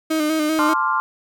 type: tone with vibrato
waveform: 35% pulse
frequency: 309.9 Hz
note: D#4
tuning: 7 cents flat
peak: -16 dBFS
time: 0.1-0.74 s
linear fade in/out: 10 ms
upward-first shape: square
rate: 5.1 Hz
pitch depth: 36 cents each way
type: chord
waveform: sine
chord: D minor seventh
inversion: second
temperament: equal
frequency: 880 / 1046.5 / 1174.7 / 1396.9 Hz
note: A5 / C6 / D6 / F6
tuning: 0 / 0 / 0 / 0 cents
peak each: -25 / -20 / -24 / -23 dBFS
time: 0.59-1 s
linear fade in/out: 0 ms
effects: none